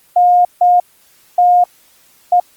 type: tone bursts at uneven times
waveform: sine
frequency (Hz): 713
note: F5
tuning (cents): +36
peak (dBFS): -6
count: 4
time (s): 0.16-0.45 / 0.61-0.8 / 1.38-1.64 / 2.32-2.4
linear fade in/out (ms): 5
effects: white hiss -50 dBFS RMS until 2.56 s + Opus 24 kbps